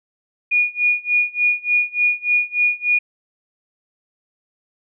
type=tone with tremolo; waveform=sine; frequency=2446 Hz; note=D#7; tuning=30 cents flat; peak=-12 dBFS; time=0.51-2.99 s; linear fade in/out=10 ms; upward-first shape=sine; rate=3.4 Hz; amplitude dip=95%; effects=none